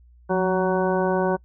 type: harmonic tone with a mistuned harmonic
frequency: 186.8 Hz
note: F#3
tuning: 17 cents sharp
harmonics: 1 / 2 / 3 / 4 / 5 / 6 / 8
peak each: -25 / -23 / -25 / -29 / -28 / -34 / -32 dBFS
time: 0.29-1.37 s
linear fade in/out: 20 ms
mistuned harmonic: 1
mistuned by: -61 cents
effects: noise-tail reverb RT60 0.1 s tail -26 dB re dry + added 60 Hz sine -49 dBFS peak until 1.44 s